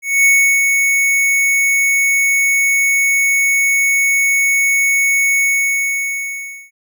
square tone with ADSR envelope, 2217 Hz, C#7, in tune, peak -8 dBFS, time 0.02-6.71 s, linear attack 230 ms, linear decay 360 ms, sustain -4 dB, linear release 1300 ms, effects none

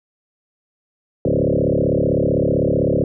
sine tone with frequency modulation, 329.6 Hz, E4, in tune, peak -14 dBFS, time 1.25-3.04 s, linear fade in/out 2 ms, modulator 35.7 Hz, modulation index 6.6, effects none

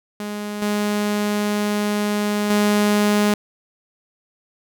sawtooth tone with level steps, 207.7 Hz, G#3, in tune, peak -22 / -15 / -11 dBFS, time 0.2-3.34 s, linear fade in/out 2 ms, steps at 0.62 / 2.5 s, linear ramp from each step 2 ms, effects none

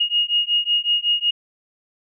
sine beating tone pair, 2862 / 2867.4 Hz, F7 / F7, +42 / +45 cents, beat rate 5.4 Hz, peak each -20 dBFS, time 0-1.31 s, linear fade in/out 10 ms, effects none

